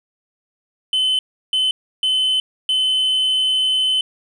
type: tone bursts at uneven times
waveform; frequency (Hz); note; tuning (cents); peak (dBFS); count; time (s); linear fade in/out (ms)
sine; 3044; F#7; +48; -12; 4; 0.93-1.19 / 1.53-1.71 / 2.03-2.4 / 2.69-4.01; 2
effects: tanh soft clip ceiling -14 dBFS + 9-bit